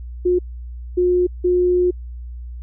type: tone bursts at uneven times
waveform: sine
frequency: 358.6 Hz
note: F4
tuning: 46 cents sharp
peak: -13 dBFS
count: 3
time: 0.25-0.39 / 0.97-1.27 / 1.44-1.91 s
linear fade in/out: 10 ms
effects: added 60 Hz sine -29 dBFS peak until 2.62 s